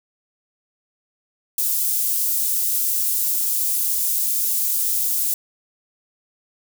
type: high-pass noise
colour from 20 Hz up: white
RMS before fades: -21 dBFS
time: 1.58-5.34 s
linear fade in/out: 2 ms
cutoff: 8900 Hz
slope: 12 dB/octave
effects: none